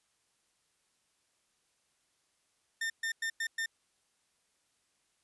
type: tone bursts at uneven times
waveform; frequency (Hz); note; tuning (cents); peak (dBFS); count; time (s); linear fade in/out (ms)
40% pulse; 1809; A6; +48; -31; 5; 2.81-2.9 / 3.03-3.12 / 3.22-3.3 / 3.4-3.47 / 3.58-3.66; 5
effects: white hiss -75 dBFS RMS until 5.23 s + resampled to 24000 Hz